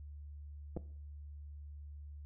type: clicks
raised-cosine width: 2 ms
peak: -27 dBFS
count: 2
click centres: 0.766 / 0.772 s
effects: noise-tail reverb RT60 0.5 s tail -17 dB re dry + added 73 Hz sine -46 dBFS peak until 2.25 s